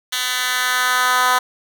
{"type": "tone with high-pass filter sweep", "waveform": "10% pulse", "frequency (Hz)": 251.6, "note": "B3", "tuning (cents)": 32, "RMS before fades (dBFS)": -18, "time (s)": [0.12, 1.39], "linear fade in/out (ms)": 10, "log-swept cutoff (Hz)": [2600, 1000], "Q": 1.6, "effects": []}